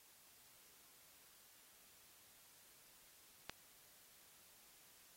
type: click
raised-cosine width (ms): 0.2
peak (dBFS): -25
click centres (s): 3.496
effects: white hiss -66 dBFS RMS until 5.16 s + AAC 48 kbps